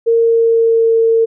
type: tone with pitch glide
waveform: sine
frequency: 460.3 to 454 Hz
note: A#4 to A#4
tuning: -22 to -46 cents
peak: -8 dBFS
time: 0.06-1.26 s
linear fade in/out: 20 ms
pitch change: -24 cents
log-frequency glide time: 0.18-0.95 s
effects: none